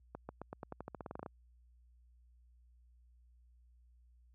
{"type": "accelerating click train", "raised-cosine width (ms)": 1, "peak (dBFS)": -29, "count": 16, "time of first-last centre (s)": [0.15, 1.262], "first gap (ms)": 140, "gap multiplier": 0.9, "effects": ["added 60 Hz sine -59 dBFS peak until 4.34 s", "high-pass 60 Hz 12 dB/octave"]}